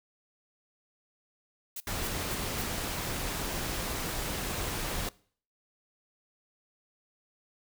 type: noise bursts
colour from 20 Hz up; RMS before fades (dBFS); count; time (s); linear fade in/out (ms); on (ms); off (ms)
blue; -38; 4; 1.76-2.622; 5; 43; 230
type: noise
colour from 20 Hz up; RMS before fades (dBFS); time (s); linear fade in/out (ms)
pink; -34; 1.87-5.09; 2
effects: noise-tail reverb RT60 0.5 s tail -22 dB re dry

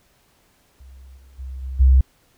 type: tone with level steps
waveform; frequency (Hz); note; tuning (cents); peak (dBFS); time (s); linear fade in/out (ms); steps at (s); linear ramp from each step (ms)
sine; 65.41; C2; 0; -40 / -45 / -29 / -26 / -9; 0.8-2.01; 5; 1.16 / 1.38 / 1.62 / 1.79; 20
effects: pink hiss -60 dBFS RMS until 2.37 s

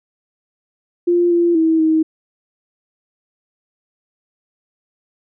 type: tone with pitch steps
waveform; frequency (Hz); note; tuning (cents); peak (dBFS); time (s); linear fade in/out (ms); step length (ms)
sine; 348.7 / 343.5 / 322.8 / 317.1; F4 / F4 / E4 / D#4; -3 / -29 / -36 / +33; -11; 1.07-2.03; 10; 240
effects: none

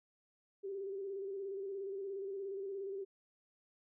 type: tone with vibrato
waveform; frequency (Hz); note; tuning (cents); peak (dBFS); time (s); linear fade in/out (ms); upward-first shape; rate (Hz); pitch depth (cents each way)
sine; 392; G4; 0; -39; 0.63-3.05; 20; square; 17; 38
effects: none

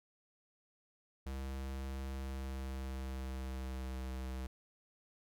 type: tone with pitch glide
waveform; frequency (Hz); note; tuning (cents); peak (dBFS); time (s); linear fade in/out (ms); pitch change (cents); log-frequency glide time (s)
square; 66.8 to 64.75; C2 to C2; +36 to -17; -40; 1.26-4.47; 5; -53; 2.16-4
effects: none

